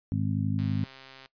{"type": "harmonic tone", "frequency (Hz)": 51.91, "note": "G#1", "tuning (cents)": 0, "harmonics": [2, 3, 4, 5], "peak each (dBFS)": [-29, -31, -32, -33], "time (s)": [0.12, 0.84], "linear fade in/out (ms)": 0}
{"type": "click train", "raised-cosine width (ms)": 0.2, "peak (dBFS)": -30, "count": 90, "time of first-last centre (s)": [0.59, 1.259], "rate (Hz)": 133}
{"effects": ["noise-tail reverb RT60 0.1 s tail -19 dB re dry", "resampled to 11025 Hz"]}